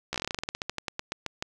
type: slowing click train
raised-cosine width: 0.2 ms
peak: -13 dBFS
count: 22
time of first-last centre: 0.13-1.425 s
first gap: 14 ms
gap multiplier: 1.13
effects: none